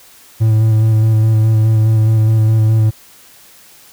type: tone with vibrato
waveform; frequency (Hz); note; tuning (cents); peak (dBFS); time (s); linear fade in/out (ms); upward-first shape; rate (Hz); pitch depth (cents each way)
triangle; 110; A2; 0; -6; 0.4-2.91; 20; square; 4.8; 16
effects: white hiss -43 dBFS RMS until 3.92 s